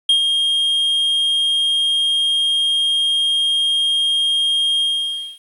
triangle tone with ADSR envelope, 3230 Hz, G#7, 49 cents flat, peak -8 dBFS, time 0.09-5.39 s, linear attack 4 ms, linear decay 100 ms, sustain -5 dB, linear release 580 ms, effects resampled to 32000 Hz + 8-bit

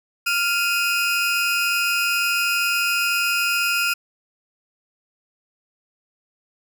30% pulse tone pair together, 1396.9 / 2516 Hz, F6 / D#7, 0 / +19 cents, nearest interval minor seventh, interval 1019 cents, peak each -19 dBFS, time 0.26-3.94 s, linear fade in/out 10 ms, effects none

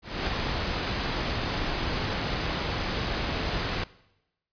pink noise with ADSR envelope, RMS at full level -27 dBFS, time 0.02-3.84 s, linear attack 250 ms, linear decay 3 ms, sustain -2 dB, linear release 5 ms, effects noise-tail reverb RT60 0.9 s tail -20 dB re dry + resampled to 11025 Hz

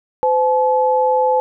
sine tone pair together, 511 / 859.4 Hz, C5 / A5, -41 / -41 cents, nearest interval major sixth, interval 900 cents, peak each -15 dBFS, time 0.23-1.4 s, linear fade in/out 0 ms, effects none

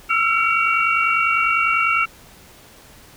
sine tone cluster, 1318 / 1368 / 2265 / 2743 Hz, E6 / F6 / C#7 / F7, -1 / -36 / +37 / -32 cents, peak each -21 dBFS, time 0.09-2.06 s, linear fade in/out 20 ms, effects pink hiss -46 dBFS RMS until 3.16 s

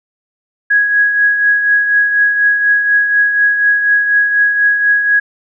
sine tone with tremolo, 1661.2 Hz, G#6, in tune, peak -6 dBFS, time 0.7-5.2 s, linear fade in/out 10 ms, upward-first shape triangle, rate 4.1 Hz, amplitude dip 55%, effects none

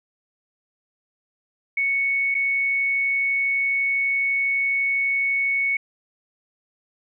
sine tone with dropouts, 2217 Hz, C#7, in tune, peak -19 dBFS, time 1.77-5.77 s, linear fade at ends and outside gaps 5 ms, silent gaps 2.344-2.349 s, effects none

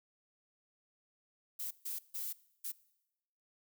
violet noise bursts at uneven times, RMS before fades -40 dBFS, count 4, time 1.59-1.71 / 1.85-1.99 / 2.14-2.33 / 2.64-2.72 s, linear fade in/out 10 ms, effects noise-tail reverb RT60 0.9 s tail -21 dB re dry

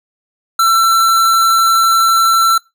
square tone, 1344 Hz, E6, 33 cents sharp, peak -9 dBFS, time 0.59-2.58 s, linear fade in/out 5 ms, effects noise-tail reverb RT60 0.2 s tail -22 dB re dry

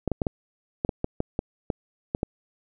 clicks, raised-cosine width 2 ms, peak -11 dBFS, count 12, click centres 0.077 / 0.117 / 0.218 / 0.268 / 0.849 / 0.892 / 1.044 / 1.204 / 1.391 / 1.702 / 2.149 / 2.231 s, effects none

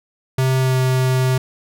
square tone with pitch glide, 130.81 to 129.38 Hz, C3 to C3, 0 to -19 cents, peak -15 dBFS, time 0.38-1.38 s, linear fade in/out 5 ms, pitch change -19 cents, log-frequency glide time 0.59-0.77 s, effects none

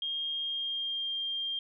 sine tone with pitch glide, 3228 to 3198 Hz, G#7 to G7, -50 to +34 cents, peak -31 dBFS, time 0.02-1.59 s, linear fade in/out 2 ms, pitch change -16 cents, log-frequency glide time 0.43-1.12 s, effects none

